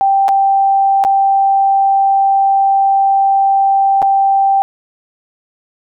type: tone with dropouts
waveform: sine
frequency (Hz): 784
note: G5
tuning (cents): 0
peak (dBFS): -8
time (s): 0.01-4.62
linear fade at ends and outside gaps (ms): 0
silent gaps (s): 0.282-0.289 / 1.039-1.049 / 4.019-4.026
effects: none